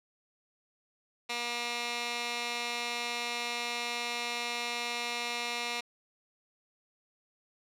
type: tone with band-pass filter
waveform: 15% pulse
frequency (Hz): 238.9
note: A#3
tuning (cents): +43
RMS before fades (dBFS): -35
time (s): 1.29-5.81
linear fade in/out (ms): 10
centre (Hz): 3300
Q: 1.1
effects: none